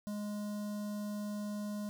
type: tone with notch filter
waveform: square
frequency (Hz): 207.7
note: G#3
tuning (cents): 0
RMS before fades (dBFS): -39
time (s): 0.07-1.89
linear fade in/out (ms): 0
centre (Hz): 2300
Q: 0.55
effects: none